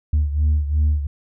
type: beating tone pair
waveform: sine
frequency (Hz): 74.4 / 77.2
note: D2 / D#2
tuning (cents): +23 / -13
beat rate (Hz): 2.8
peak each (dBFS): -15 / -20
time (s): 0.13-1.07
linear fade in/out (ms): 5
effects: tanh soft clip ceiling -12 dBFS